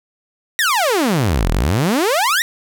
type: exponential two-way sweep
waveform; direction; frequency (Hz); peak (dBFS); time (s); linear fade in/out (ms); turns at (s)
sawtooth; down then up; 1952 to 36.71 to 1952; -10; 0.59-2.42; 0; 1.5
effects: none